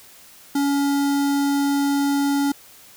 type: tone with notch filter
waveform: square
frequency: 281.6 Hz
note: C#4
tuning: 27 cents sharp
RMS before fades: -20 dBFS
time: 0.55-2.52 s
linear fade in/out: 5 ms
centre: 2400 Hz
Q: 1.5
effects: white hiss -47 dBFS RMS until 2.96 s